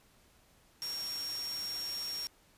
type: tone in noise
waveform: sine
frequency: 5550 Hz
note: F8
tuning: 12 cents flat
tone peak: -36 dBFS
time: 0.82-2.27 s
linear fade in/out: 0 ms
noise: white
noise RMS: -45 dBFS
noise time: 0.82-2.27 s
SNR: +6 dB
effects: pink hiss -65 dBFS RMS until 2.57 s + resampled to 32000 Hz